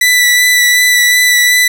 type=tone with vibrato; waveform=sawtooth; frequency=1975.5 Hz; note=B6; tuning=in tune; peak=-3 dBFS; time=0.01-1.68 s; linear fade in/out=5 ms; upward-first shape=sine; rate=2.7 Hz; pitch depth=14 cents each way; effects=none